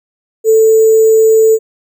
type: tone with sample-and-hold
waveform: sine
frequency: 442.1 Hz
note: A4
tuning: 8 cents sharp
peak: -4 dBFS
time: 0.44-1.59 s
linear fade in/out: 50 ms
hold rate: 7350 Hz
effects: none